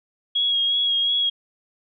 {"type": "tone with vibrato", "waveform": "sine", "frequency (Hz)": 3302, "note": "G#7", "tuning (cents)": -11, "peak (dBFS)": -18, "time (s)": [0.35, 1.3], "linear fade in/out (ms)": 10, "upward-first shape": "sine", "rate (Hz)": 2.8, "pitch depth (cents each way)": 24, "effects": []}